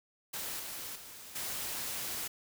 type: noise with level steps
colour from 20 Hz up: white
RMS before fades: -39 / -42 / -49 / -38 dBFS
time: 0.33-2.28 s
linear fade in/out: 10 ms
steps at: 0.59 / 0.95 / 1.35 s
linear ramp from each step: 10 ms
effects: none